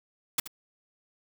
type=noise with echo; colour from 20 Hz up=white; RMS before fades=-25 dBFS; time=0.38-0.4 s; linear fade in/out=5 ms; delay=76 ms; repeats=1; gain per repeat=-14 dB; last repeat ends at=0.476 s; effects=none